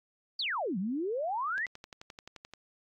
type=exponential two-way sweep; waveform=sine; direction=down then up; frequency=4839 to 174.61 to 2052 Hz; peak=-30 dBFS; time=0.39-1.66 s; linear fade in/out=5 ms; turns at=0.78 s
type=click train; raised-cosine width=0.2 ms; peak=-28 dBFS; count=12; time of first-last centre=1.58-2.537 s; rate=11.5 Hz
effects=AAC 64 kbps